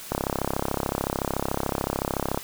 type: click train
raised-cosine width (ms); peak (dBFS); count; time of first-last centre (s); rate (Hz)
1; -10; 77; 0.12-2.375; 33.7
effects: white hiss -40 dBFS RMS until 2.43 s